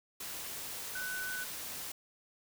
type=tone in noise; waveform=sine; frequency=1499 Hz; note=F#6; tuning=22 cents sharp; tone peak=-37 dBFS; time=0.95-1.44 s; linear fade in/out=5 ms; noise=white; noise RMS=-42 dBFS; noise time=0.2-1.92 s; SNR=+2 dB; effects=none